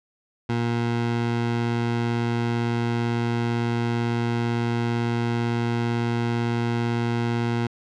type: tone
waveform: 20% pulse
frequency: 117.9 Hz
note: A#2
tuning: 20 cents sharp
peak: -17 dBFS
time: 0.49-7.67 s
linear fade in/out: 5 ms
effects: low-pass 4000 Hz 12 dB/octave